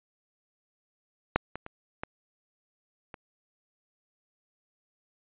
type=clicks; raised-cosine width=0.5 ms; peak=-6 / -20 / -25 / -18 / -26 dBFS; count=5; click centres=1.36 / 1.556 / 1.664 / 2.035 / 3.142 s; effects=resampled to 8000 Hz